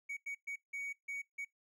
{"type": "tone bursts at uneven times", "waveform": "triangle", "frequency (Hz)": 2244, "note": "C#7", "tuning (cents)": 21, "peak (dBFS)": -37, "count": 6, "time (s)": [[0.09, 0.17], [0.26, 0.35], [0.47, 0.56], [0.73, 0.93], [1.08, 1.22], [1.38, 1.45]], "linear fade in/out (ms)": 10, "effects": ["noise-tail reverb RT60 0.2 s tail -23 dB re dry"]}